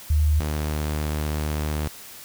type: tone pair in turn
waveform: sine / sawtooth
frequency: 76 / 75.73 Hz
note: D#2 / D#2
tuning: -40 / -46 cents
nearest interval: unison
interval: 6 cents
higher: first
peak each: -16 / -20 dBFS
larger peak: first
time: 0.1-0.4 / 0.4-1.88 s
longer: second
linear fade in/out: 5 ms
effects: white hiss -42 dBFS RMS until 2.24 s